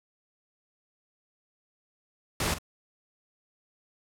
pink noise with echo, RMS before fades -28 dBFS, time 2.4-2.54 s, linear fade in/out 2 ms, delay 45 ms, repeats 1, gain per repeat -12 dB, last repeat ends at 2.585 s, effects low-pass 12000 Hz 12 dB/octave

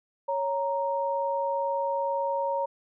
sine tone pair together, 554.4 / 932.4 Hz, C#5 / A#5, 0 / 0 cents, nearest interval major sixth, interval 900 cents, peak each -28 dBFS, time 0.28-2.66 s, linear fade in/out 10 ms, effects none

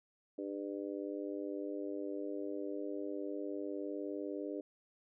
harmonic tone, 99.8 Hz, G2, 32 cents sharp, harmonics 3 / 4 / 5 / 6, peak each -41 / -43 / -45 / -47 dBFS, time 0.38-4.61 s, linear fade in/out 5 ms, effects none

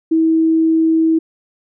sine tone, 323 Hz, E4, 35 cents flat, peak -10 dBFS, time 0.11-1.19 s, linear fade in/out 10 ms, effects none

